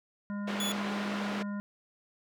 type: harmonic tone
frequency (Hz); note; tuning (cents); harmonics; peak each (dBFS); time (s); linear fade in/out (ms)
203.5; G#3; -35; 1 / 3 / 5 / 7 / 9; -33 / -48 / -48 / -48 / -55; 0.3-1.6; 0
type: band-pass noise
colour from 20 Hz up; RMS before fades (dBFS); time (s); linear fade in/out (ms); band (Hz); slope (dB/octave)
pink; -38; 0.47-1.43; 10; 330 to 3000; 12
type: tone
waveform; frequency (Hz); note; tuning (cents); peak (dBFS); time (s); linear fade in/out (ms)
sawtooth; 3424; A7; -48; -29; 0.6-0.72; 2
effects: none